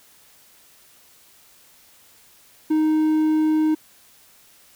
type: tone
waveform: triangle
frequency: 311.1 Hz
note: D#4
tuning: in tune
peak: -14 dBFS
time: 2.7-3.75 s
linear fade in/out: 10 ms
effects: white hiss -53 dBFS RMS until 4.75 s